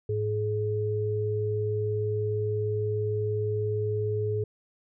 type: tone pair together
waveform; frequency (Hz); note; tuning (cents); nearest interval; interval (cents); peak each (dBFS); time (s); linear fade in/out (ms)
sine; 106.1 / 423.2; G#2 / G#4; +38 / +33; 2 octaves; 2395; -28; 0.09-4.44; 5
effects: none